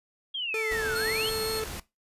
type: exponential two-way sweep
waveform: sine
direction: down then up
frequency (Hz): 3309 to 1394 to 3309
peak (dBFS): -29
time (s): 0.34-1.3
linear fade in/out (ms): 10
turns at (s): 0.96
type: tone with vibrato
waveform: 45% pulse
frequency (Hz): 440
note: A4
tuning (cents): 0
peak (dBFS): -29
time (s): 0.54-1.64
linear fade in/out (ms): 2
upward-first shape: triangle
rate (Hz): 5.4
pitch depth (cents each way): 10
type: noise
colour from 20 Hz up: pink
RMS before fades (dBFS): -38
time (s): 0.71-1.8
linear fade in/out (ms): 5
type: tone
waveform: sawtooth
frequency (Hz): 4296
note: C8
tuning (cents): +45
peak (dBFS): -30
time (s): 0.95-1.6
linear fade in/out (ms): 10
effects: noise-tail reverb RT60 0.2 s tail -17 dB re dry + resampled to 32000 Hz